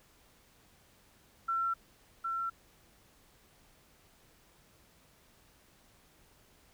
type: tone with echo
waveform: sine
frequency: 1351 Hz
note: E6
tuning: 42 cents sharp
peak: -29 dBFS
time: 1.48-1.74 s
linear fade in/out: 10 ms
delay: 760 ms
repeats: 1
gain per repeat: -3 dB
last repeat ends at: 2.5 s
effects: pink hiss -64 dBFS RMS until 6.73 s